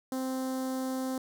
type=tone with notch filter; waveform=sawtooth; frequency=260.7 Hz; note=C4; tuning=6 cents flat; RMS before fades=-33 dBFS; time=0.12-1.18 s; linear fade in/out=2 ms; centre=2500 Hz; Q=0.55; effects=none